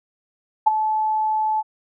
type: tone with ADSR envelope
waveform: sine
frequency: 866 Hz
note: A5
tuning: 28 cents flat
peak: -8 dBFS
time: 0.66-1.63 s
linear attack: 14 ms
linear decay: 17 ms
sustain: -10 dB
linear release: 36 ms
effects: none